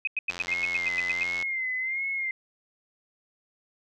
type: tone bursts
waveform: sine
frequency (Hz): 2523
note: D#7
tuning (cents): +23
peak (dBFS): -24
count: 11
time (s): 0.05-1.233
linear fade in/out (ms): 2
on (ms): 23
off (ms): 93
type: click train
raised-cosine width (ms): 0.2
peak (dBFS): -19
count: 100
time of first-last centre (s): 0.3-1.425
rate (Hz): 88
type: tone with vibrato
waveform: sine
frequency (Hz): 2100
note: C7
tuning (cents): +6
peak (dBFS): -27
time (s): 0.48-2.31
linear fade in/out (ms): 2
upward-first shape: sine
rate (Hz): 1.4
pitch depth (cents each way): 68
effects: none